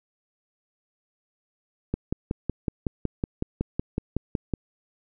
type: click train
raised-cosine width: 3 ms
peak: -12 dBFS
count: 15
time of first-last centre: 1.94-4.537 s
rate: 5.39 Hz
effects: none